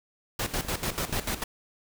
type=noise with tremolo; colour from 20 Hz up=pink; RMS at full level=-29 dBFS; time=0.39-1.44 s; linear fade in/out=5 ms; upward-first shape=square; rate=6.8 Hz; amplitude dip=75%
type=click train; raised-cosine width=2 ms; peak=-26 dBFS; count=8; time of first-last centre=0.56-1.185 s; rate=11.2 Hz
effects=none